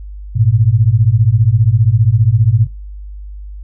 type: beating tone pair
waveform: sine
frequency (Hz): 103.83 / 118.83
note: G#2 / A#2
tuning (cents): 0 / +34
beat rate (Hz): 15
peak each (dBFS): -11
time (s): 0.35-2.67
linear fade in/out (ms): 20
effects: noise-tail reverb RT60 0.2 s tail -19 dB re dry + added 50 Hz sine -26 dBFS peak until 3.63 s